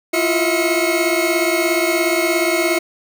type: tone cluster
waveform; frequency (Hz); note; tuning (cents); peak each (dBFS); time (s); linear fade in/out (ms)
40% pulse; 336.5 / 353.5 / 642 / 2180; E4 / F4 / E5 / C#7; +36 / +21 / -46 / -29; -20; 0.13-2.79; 10
effects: none